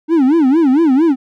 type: tone with vibrato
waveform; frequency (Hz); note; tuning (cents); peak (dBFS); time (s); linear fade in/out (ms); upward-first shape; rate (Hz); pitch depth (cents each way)
triangle; 293.7; D4; 0; -6; 0.08-1.16; 50; sine; 4.4; 250
effects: none